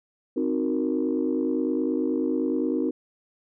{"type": "chord", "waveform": "sine", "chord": "C half-diminished seventh", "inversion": "none", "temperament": "equal", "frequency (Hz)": [261.6, 311.1, 370, 466.2], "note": ["C4", "Eb4", "Gb4", "Bb4"], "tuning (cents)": [0, 0, 0, 0], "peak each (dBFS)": [-26, -26, -29, -30], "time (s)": [0.36, 2.91], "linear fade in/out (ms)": 10, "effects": ["tanh soft clip ceiling -14 dBFS"]}